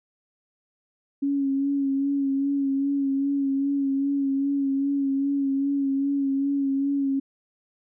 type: tone with vibrato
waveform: sine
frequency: 276.6 Hz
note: C#4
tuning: 4 cents flat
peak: -21 dBFS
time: 1.22-7.2 s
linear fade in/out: 10 ms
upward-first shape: sine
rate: 2.5 Hz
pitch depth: 31 cents each way
effects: none